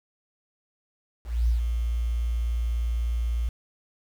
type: tone with ADSR envelope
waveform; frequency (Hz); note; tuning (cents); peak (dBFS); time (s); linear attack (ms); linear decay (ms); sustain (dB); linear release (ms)
sine; 58.27; A#1; 0; -17; 1.24-3.49; 240; 120; -6; 4
effects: tanh soft clip ceiling -14 dBFS + 8-bit